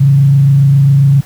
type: tone with frequency modulation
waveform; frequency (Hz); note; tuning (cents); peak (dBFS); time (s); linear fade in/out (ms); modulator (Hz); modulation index
sine; 138.59; C#3; 0; -4; 0-1.21; 10; 27.4; 0.34
effects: pink hiss -38 dBFS RMS until 1.25 s